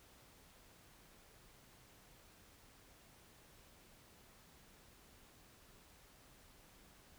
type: silence
effects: pink hiss -64 dBFS RMS until 7.18 s